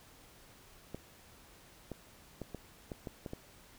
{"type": "clicks", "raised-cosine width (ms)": 2, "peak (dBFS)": -27, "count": 8, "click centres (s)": [0.946, 1.917, 2.417, 2.547, 2.918, 3.072, 3.262, 3.334], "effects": ["pink hiss -59 dBFS RMS until 3.78 s"]}